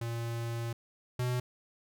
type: tone pair in turn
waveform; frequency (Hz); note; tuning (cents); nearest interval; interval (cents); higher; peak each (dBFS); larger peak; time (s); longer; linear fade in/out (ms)
square; 116.54 / 124.47; A#2 / B2; 0 / +14; minor second; 114; second; -34 / -30; second; 0.01-0.73 / 1.19-1.4; first; 5
effects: none